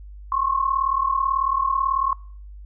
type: tone pair together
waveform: sine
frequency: 1058.8 / 1097 Hz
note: C6 / C#6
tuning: +20 / -18 cents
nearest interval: minor second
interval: 62 cents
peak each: -22 dBFS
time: 0.32-2.13 s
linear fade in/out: 2 ms
effects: noise-tail reverb RT60 0.5 s tail -24 dB re dry + added 50 Hz sine -37 dBFS peak until 2.65 s